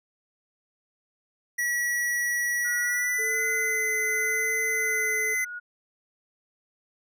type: tone with pitch glide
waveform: square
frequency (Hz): 1931 to 2039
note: B6 to C7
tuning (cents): -39 to -45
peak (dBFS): -25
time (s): 1.58-5.45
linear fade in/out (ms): 10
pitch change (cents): +94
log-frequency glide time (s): 2.8-3.45
type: tone with tremolo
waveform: sine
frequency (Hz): 1449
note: F#6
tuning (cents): -37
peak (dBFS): -32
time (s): 2.64-5.6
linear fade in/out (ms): 20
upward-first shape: sine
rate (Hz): 1.4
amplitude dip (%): 55
type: tone with vibrato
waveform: sine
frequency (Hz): 440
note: A4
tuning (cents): 0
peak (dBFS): -34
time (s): 3.18-5.35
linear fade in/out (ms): 20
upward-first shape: sine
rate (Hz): 0.88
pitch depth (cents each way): 19
effects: none